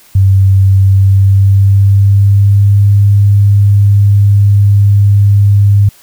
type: tone with pitch glide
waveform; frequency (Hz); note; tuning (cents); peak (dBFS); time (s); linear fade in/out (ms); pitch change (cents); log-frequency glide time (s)
sine; 96.7 to 101.1; G2 to G#2; -23 to -46; -3; 0.15-5.89; 5; +77; 0.78-2.86
effects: white hiss -42 dBFS RMS until 6.02 s